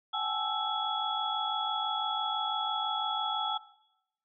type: tone cluster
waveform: sine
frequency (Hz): 757 / 817 / 863 / 1321 / 3363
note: F#5 / G#5 / A5 / E6 / G#7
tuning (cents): +39 / -29 / -34 / +3 / +21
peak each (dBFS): -40 / -38 / -36 / -35 / -34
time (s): 0.13-3.58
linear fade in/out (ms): 10
effects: noise-tail reverb RT60 0.9 s tail -19 dB re dry